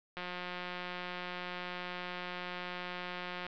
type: click train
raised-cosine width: 0.3 ms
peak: -24 dBFS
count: 591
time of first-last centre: 0.17-3.466 s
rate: 179 Hz
effects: low-pass 4000 Hz 12 dB/octave